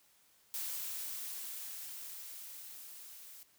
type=noise with level ramp; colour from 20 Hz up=blue; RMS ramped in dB=-39 to -53 dBFS; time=0.54-3.43 s; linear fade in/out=0 ms; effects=white hiss -68 dBFS RMS until 3.58 s